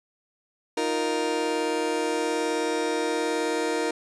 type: chord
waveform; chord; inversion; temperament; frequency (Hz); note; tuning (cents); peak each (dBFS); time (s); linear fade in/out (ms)
30% pulse; Eb suspended second; none; just; 311.1 / 350 / 466.7; Eb4 / F4 / Bb4; 0 / +4 / +2; -27 / -28 / -24; 0.77-3.91; 5
effects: resampled to 22050 Hz